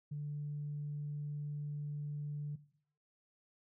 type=tone; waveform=sine; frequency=146.83 Hz; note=D3; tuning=in tune; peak=-37 dBFS; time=0.11-2.56 s; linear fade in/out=10 ms; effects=noise-tail reverb RT60 0.6 s tail -17 dB re dry + tanh soft clip ceiling -33 dBFS